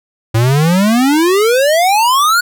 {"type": "exponential sweep", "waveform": "square", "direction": "up", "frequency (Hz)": [109.1, 1480], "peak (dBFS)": -9, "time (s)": [0.34, 2.41], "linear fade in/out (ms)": 10, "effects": []}